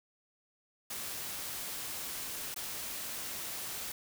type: noise with dropouts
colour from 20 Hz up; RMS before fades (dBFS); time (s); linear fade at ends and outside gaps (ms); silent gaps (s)
white; -40; 0.9-3.92; 5; 2.544-2.561
effects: none